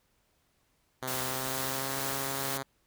5% pulse tone with pitch glide, 129.4 to 136.07 Hz, C3 to C#3, -19 to -32 cents, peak -23 dBFS, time 1.02-2.63 s, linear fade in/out 5 ms, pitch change +87 cents, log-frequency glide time 1.18-2 s
white noise with tremolo, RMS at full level -35 dBFS, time 1.07-2.58 s, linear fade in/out 10 ms, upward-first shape triangle, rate 2.2 Hz, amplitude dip 25%
effects pink hiss -72 dBFS RMS until 2.86 s

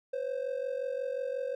triangle ring-modulated tone, 523 Hz, C5, 1 cent flat, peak -26 dBFS, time 0.13-1.55 s, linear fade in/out 5 ms, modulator 22.8 Hz, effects tanh soft clip ceiling -23 dBFS

